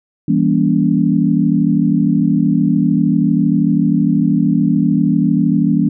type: chord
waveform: sine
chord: E diminished seventh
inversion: none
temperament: just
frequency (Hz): 164.81 / 197.78 / 237.3 / 284.8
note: E3 / G3 / Bb3 / Db4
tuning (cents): 0 / +16 / +31 / +47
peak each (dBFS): -16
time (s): 0.28-5.89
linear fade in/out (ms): 5
effects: none